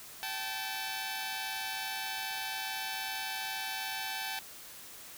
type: tone pair together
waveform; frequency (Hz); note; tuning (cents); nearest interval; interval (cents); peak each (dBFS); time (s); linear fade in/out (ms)
10% pulse; 771.5 / 874; G5 / A5; -28 / -12; major second; 216; -30 / -30; 0.23-4.39; 0
effects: white hiss -49 dBFS RMS until 5.17 s